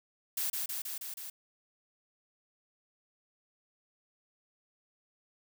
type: noise with echo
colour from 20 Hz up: blue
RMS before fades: -33 dBFS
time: 0.37-0.5 s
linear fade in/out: 5 ms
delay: 160 ms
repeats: 5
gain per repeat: -2 dB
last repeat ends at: 1.3 s
effects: none